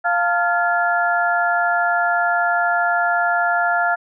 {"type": "tone cluster", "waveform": "sine", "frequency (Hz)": [698, 893, 1394, 1707], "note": ["F5", "A5", "F6", "G#6"], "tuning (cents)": [-1, 25, -4, 47], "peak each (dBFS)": [-19, -26, -19, -24], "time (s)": [0.04, 3.96], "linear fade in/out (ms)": 20, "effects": []}